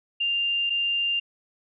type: tone pair in turn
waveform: sine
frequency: 2794 / 2794 Hz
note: F7 / F7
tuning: 0 / 0 cents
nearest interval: unison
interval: 0 cents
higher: neither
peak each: -22 dBFS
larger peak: neither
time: 0.2-0.7 / 0.7-1.2 s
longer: neither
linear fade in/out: 10 ms
effects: none